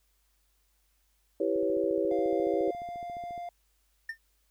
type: chord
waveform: sine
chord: C# half-diminished seventh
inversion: first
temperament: equal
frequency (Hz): 329.6 / 392 / 493.9 / 554.4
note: E4 / G4 / B4 / C#5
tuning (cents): 0 / 0 / 0 / 0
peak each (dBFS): -31 / -30 / -32 / -31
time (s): 1.4-2.71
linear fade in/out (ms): 5
type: click train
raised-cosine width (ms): 2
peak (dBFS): -36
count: 27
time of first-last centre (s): 1.56-3.378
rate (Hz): 14.3
type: tone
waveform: triangle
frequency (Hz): 698.5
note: F5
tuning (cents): 0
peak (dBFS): -34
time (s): 2.11-3.49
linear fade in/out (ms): 2
type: tone with exponential decay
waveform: triangle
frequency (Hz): 1808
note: A6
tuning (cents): +47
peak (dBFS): -28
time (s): 4.09-4.18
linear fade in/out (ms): 5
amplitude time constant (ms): 19
effects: added 50 Hz sine -70 dBFS peak until 4.5 s + white hiss -73 dBFS RMS until 4.5 s